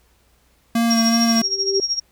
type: tone with vibrato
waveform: square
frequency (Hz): 229.8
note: A#3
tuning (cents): -25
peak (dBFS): -16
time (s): 0.75-1.42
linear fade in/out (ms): 5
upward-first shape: sine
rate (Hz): 2.7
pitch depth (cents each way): 17
type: tone with tremolo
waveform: sine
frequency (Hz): 5588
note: F8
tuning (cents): 0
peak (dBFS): -16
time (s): 0.9-2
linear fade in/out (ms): 10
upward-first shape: sine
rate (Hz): 13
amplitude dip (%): 80
type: tone with exponential growth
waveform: sine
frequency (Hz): 392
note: G4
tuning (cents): 0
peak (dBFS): -15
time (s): 1.15-1.8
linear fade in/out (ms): 2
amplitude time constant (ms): 140
effects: added 60 Hz sine -60 dBFS peak until 2.11 s + pink hiss -60 dBFS RMS until 2.11 s